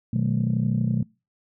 sine chord, B dominant seventh, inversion none, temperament equal with one note detuned, 123.47 / 155.56 / 185 / 217.1 Hz, B2 / D#3 / F#3 / A3, 0 / 0 / 0 / -23 cents, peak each -23 / -27 / -26 / -25 dBFS, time 0.13-1.03 s, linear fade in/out 5 ms, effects noise-tail reverb RT60 0.3 s tail -26 dB re dry + tanh soft clip ceiling -13 dBFS

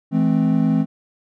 triangle chord, A minor, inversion second, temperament equal with one note detuned, 164.81 / 215.3 / 261.6 Hz, E3 / A3 / C4, 0 / -37 / 0 cents, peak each -17 dBFS, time 0.11-0.86 s, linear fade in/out 50 ms, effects none

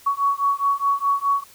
sine beating tone pair, 1118 / 1122.8 Hz, C#6 / C#6, +14 / +22 cents, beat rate 4.8 Hz, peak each -21 dBFS, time 0.06-1.44 s, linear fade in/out 10 ms, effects white hiss -49 dBFS RMS until 1.54 s

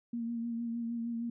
sine tone with vibrato, 233.1 Hz, A#3, in tune, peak -33 dBFS, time 0.13-1.3 s, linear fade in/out 5 ms, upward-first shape sine, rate 6.5 Hz, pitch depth 27 cents each way, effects none

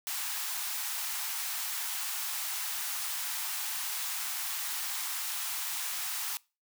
white high-pass noise, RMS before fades -35 dBFS, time 0.07-6.37 s, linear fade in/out 0 ms, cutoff 750 Hz, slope 48 dB/octave, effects noise-tail reverb RT60 0.3 s tail -23 dB re dry

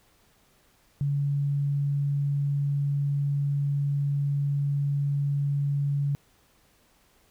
sine tone, 142 Hz, C#3, 42 cents sharp, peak -23 dBFS, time 1.01-6.15 s, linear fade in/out 0 ms, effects pink hiss -63 dBFS RMS until 7.3 s

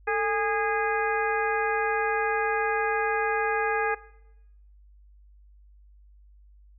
harmonic tone with a mistuned harmonic, 411.4 Hz, G#4, 16 cents flat, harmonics 1 / 2 / 3 / 4 / 5 / 6, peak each -27 / -29 / -33 / -29 / -35 / -36 dBFS, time 0.07-3.95 s, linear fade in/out 10 ms, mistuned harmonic 1, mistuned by +130 cents, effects noise-tail reverb RT60 0.9 s tail -20 dB re dry + added 50 Hz sine -51 dBFS peak until 6.78 s

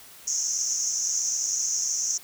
pink band-pass noise, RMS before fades -27 dBFS, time 0.27-2.18 s, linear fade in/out 10 ms, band 5700 to 6900 Hz, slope 96 dB/octave, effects white hiss -48 dBFS RMS until 2.23 s

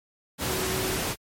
sine tone in noise, 375.2 Hz, F#4, 24 cents sharp, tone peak -31 dBFS, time 0.46-0.99 s, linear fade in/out 50 ms, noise pink, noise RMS -28 dBFS, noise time 0.38-1.16 s, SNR -6 dB, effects high-pass 60 Hz 12 dB/octave + MP3 64 kbps

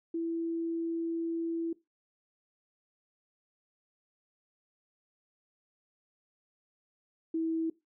sine tone pair in turn, 332 / 325.2 Hz, E4 / E4, +12 / -23 cents, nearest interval unison, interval 35 cents, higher first, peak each -30 / -28 dBFS, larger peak second, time 0.14-1.73 / 7.34-7.7 s, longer first, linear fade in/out 5 ms, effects noise-tail reverb RT60 0.2 s tail -19 dB re dry

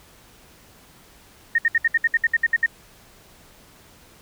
sine tone bursts, 1845 Hz, A#6, 18 cents flat, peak -14 dBFS, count 12, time 1.55-2.662 s, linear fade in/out 5 ms, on 34 ms, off 64 ms, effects pink hiss -51 dBFS RMS until 4.21 s

